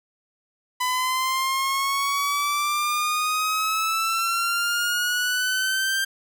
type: exponential sweep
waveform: sawtooth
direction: up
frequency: 1000 to 1582 Hz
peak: -18 dBFS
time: 0.8-6.05 s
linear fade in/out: 10 ms
effects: none